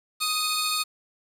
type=tone cluster; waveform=sawtooth; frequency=1248 / 2510 / 3666 / 4379 Hz; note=D#6 / D#7 / A#7 / C#8; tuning=+5 / +15 / -30 / -22 cents; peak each=-25 / -31 / -28 / -25 dBFS; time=0.2-0.84 s; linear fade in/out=20 ms; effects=resampled to 32000 Hz + 8-bit